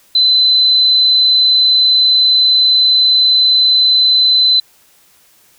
sine tone, 4035 Hz, B7, 36 cents sharp, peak -7 dBFS, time 0.15-4.6 s, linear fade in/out 5 ms, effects white hiss -50 dBFS RMS until 5.58 s

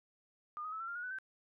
sine tone with pitch steps, 1214 / 1256.8 / 1301.1 / 1347 / 1394.5 / 1443.7 / 1494.6 / 1547.3 Hz, D#6 / D#6 / E6 / E6 / F6 / F#6 / F#6 / G6, -43 / +17 / -23 / +37 / -3 / -43 / +17 / -23 cents, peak -39 dBFS, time 0.57-1.186 s, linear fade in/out 0 ms, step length 77 ms, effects none

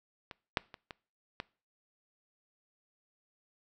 clicks, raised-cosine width 0.3 ms, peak -27 / -11 / -29 / -26 / -20 dBFS, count 5, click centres 0.312 / 0.572 / 0.742 / 0.908 / 1.401 s, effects noise-tail reverb RT60 0.4 s tail -23 dB re dry

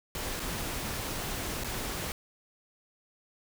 pink noise with dropouts, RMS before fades -35 dBFS, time 0.15-2.12 s, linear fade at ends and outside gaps 1 ms, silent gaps 0.396-0.4 / 1.637-1.644 s, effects none

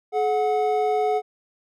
triangle tone pair together, 426.6 / 734 Hz, G#4 / F#5, +46 / -14 cents, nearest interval major sixth, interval 940 cents, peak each -20 dBFS, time 0.12-1.22 s, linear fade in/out 50 ms, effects none

